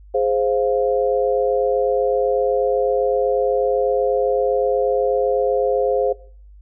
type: chord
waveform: sine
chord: F minor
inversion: first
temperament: equal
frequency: 415.3 / 523.3 / 698.5 Hz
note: Ab4 / C5 / F5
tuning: 0 / 0 / 0 cents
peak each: -20 / -18 / -24 dBFS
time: 0.14-6.13 s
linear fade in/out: 10 ms
effects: noise-tail reverb RT60 0.5 s tail -20 dB re dry + added 50 Hz sine -41 dBFS peak until 6.61 s